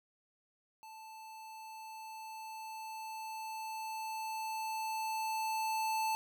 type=tone with level ramp; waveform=square; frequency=880 Hz; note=A5; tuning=in tune; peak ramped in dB=-50 to -32 dBFS; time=0.83-6.15 s; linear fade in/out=0 ms; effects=none

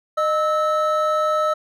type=tone pair together; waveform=triangle; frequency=614.5 / 1302 Hz; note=D#5 / E6; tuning=-22 / -22 cents; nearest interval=octave + minor second; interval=1300 cents; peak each=-18 dBFS; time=0.17-1.54 s; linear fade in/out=10 ms; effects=none

